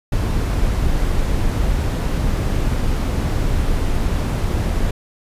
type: noise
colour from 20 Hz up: brown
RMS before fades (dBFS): -18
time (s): 0.12-4.91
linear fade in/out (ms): 5
effects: resampled to 32000 Hz